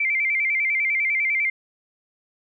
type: tone with vibrato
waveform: sine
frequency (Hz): 2210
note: C#7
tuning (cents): -6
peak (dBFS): -19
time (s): 0-1.5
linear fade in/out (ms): 5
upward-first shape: square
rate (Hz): 10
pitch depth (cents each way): 86
effects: none